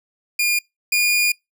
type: tone pair in turn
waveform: sawtooth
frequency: 2420 / 2431 Hz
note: D#7 / D#7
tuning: -49 / -41 cents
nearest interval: unison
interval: 8 cents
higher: second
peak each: -13 / -12 dBFS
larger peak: second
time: 0.39-0.59 / 0.92-1.32 s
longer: second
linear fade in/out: 5 ms
effects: noise-tail reverb RT60 0.2 s tail -26 dB re dry